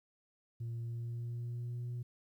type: tone with pitch glide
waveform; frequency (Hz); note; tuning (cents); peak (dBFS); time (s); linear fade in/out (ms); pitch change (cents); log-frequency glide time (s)
sine; 116.54 to 121.42; A#2 to B2; 0 to -29; -35; 0.6-2.03; 10; +71; 0.8-1.89
effects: tanh soft clip ceiling -36 dBFS + 12-bit